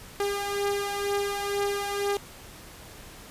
sawtooth beating tone pair, 402.7 / 404.8 Hz, G4 / G#4, +47 / -44 cents, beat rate 2.1 Hz, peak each -24 / -28 dBFS, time 0.2-2.17 s, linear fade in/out 2 ms, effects pink hiss -46 dBFS RMS until 3.3 s + resampled to 32000 Hz

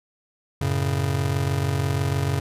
square chord, F# minor, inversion none, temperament just, 92.5 / 111 / 138.75 Hz, F#2 / A2 / C#3, 0 / +16 / +2 cents, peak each -26 / -30 / -25 dBFS, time 0.61-2.4 s, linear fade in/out 5 ms, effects resampled to 32000 Hz

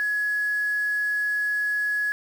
sine tone with quantisation, 1684 Hz, G#6, 24 cents sharp, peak -22 dBFS, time 0-2.12 s, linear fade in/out 0 ms, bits 7, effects none

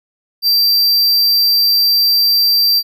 square tone, 4699 Hz, D8, in tune, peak -10 dBFS, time 0.42-2.83 s, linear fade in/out 50 ms, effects none

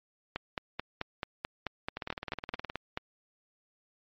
two click trains, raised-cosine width 0.3 ms, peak -19 / -16 dBFS, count 15 / 13, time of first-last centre 1.97-2.699 / 0.36-2.974 s, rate 19.2 / 4.59 Hz, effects low-pass 4000 Hz 12 dB/octave + MP3 48 kbps

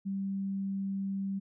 sine tone, 195.3 Hz, G3, 6 cents flat, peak -31 dBFS, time 0.05-1.4 s, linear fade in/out 20 ms, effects none

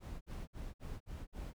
brown noise bursts, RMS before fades -44 dBFS, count 6, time 0-1.535 s, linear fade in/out 50 ms, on 210 ms, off 55 ms, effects none

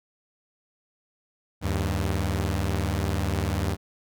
sawtooth tone pair together, 77.9 / 98.15 Hz, D#2 / G2, +3 / +3 cents, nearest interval major third, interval 400 cents, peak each -23 dBFS, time 1.61-3.77 s, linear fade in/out 50 ms, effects none

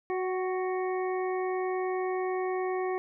harmonic tone with a mistuned harmonic, 369.7 Hz, F#4, 1 cent flat, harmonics 1 / 2 / 3 / 5 / 6, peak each -29 / -35 / -39 / -43 / -45 dBFS, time 0.1-2.98 s, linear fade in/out 0 ms, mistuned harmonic 2, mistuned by +21 cents, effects none

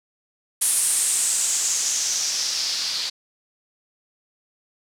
blue noise with low-pass filter sweep, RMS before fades -23 dBFS, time 0.61-3.1 s, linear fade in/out 10 ms, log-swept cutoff 10000 to 4400 Hz, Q 3.9, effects none

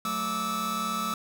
45% pulse tone cluster, 185.2 / 220.9 / 1164 / 1303 Hz, F#3 / A3 / D6 / E6, +2 / +7 / -16 / -20 cents, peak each -39 / -36 / -34 / -30 dBFS, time 0.05-1.14 s, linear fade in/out 2 ms, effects none

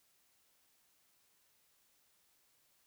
silence, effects white hiss -73 dBFS RMS until 2.86 s

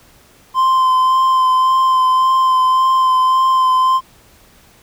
triangle tone with vibrato, 1038 Hz, C6, 14 cents flat, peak -8 dBFS, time 0.54-4.01 s, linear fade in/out 50 ms, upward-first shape sine, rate 1.8 Hz, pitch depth 15 cents each way, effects pink hiss -48 dBFS RMS until 4.82 s

